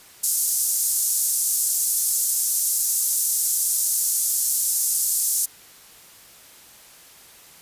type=band-pass noise; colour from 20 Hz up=white; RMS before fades=-22 dBFS; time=0.23-5.46 s; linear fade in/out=10 ms; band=6500 to 13000 Hz; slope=24 dB/octave; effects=white hiss -48 dBFS RMS until 7.61 s + resampled to 32000 Hz